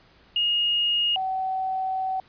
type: tone pair in turn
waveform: sine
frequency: 2860 / 757.5 Hz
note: F7 / F#5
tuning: +41 / +40 cents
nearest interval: octave + major seventh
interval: 2301 cents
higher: first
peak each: -20 / -24 dBFS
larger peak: first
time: 0.36-1.16 / 1.16-2.2 s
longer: second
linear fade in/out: 2 ms
effects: pink hiss -56 dBFS RMS until 2.28 s + resampled to 11025 Hz